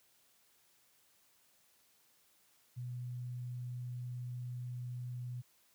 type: tone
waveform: sine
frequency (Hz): 123.47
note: B2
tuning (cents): 0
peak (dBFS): -39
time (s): 2.76-5.42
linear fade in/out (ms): 20
effects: white hiss -70 dBFS RMS until 5.74 s + high-pass 60 Hz 12 dB/octave